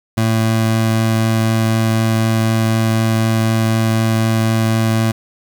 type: tone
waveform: 25% pulse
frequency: 112 Hz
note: A2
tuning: 31 cents sharp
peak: -9 dBFS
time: 0.17-5.12 s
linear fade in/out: 10 ms
effects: 8-bit